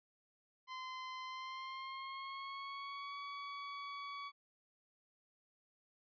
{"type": "tone with pitch glide", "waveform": "sawtooth", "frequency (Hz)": [1032, 1131.9], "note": ["C6", "C#6"], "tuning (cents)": [-24, 36], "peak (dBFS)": -40, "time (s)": [0.67, 4.32], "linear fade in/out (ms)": 50, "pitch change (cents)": 160, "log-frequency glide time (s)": [1.25, 3.18], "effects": ["resampled to 11025 Hz"]}